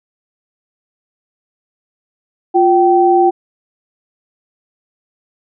sine tone pair together, 351.9 / 772.8 Hz, F4 / G5, +13 / -25 cents, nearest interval octave + major second, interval 1362 cents, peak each -10 dBFS, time 2.54-3.31 s, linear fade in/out 20 ms, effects none

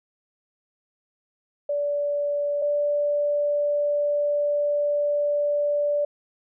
sine tone pair in turn, 579 / 583.7 Hz, D5 / D5, -25 / -11 cents, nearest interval unison, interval 14 cents, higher second, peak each -22 / -20 dBFS, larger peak second, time 1.69-2.62 / 2.62-6.05 s, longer second, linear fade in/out 5 ms, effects none

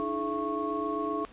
sine tone cluster, 297.1 / 324.9 / 424.9 / 673 / 1101 Hz, D4 / E4 / G#4 / E5 / C#6, +20 / -25 / +40 / +36 / -12 cents, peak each -35 / -36 / -34 / -38 / -33 dBFS, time 0-1.25 s, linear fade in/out 0 ms, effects pink hiss -53 dBFS RMS until 1.32 s + resampled to 8000 Hz

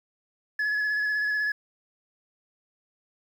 sine tone with vibrato, 1700 Hz, G#6, 40 cents sharp, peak -21 dBFS, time 0.59-1.52 s, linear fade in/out 5 ms, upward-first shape square, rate 16 Hz, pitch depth 16 cents each way, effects tanh soft clip ceiling -23 dBFS + 9-bit

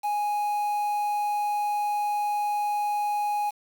triangle tone with quantisation, 830 Hz, G#5, 1 cent flat, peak -22 dBFS, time 0.03-3.51 s, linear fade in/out 20 ms, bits 7, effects none

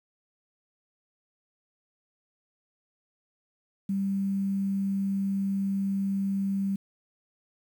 sine tone with quantisation, 196 Hz, G3, in tune, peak -25 dBFS, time 3.89-6.76 s, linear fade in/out 5 ms, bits 9, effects none

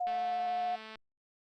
sine tone with vibrato, 717 Hz, F5, 45 cents sharp, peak -30 dBFS, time 0-0.76 s, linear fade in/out 10 ms, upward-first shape square, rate 14 Hz, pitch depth 9 cents each way
click train, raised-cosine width 0.3 ms, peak -31 dBFS, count 195, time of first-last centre 0.07-0.956 s, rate 219 Hz
effects Opus 24 kbps

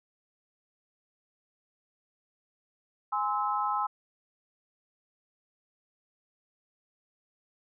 sine chord, Ab augmented, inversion none, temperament just, 830.6 / 1038.3 / 1297.8 Hz, Ab5 / C6 / E6, 0 / -14 / -27 cents, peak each -31 dBFS, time 3.12-3.87 s, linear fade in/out 10 ms, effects none

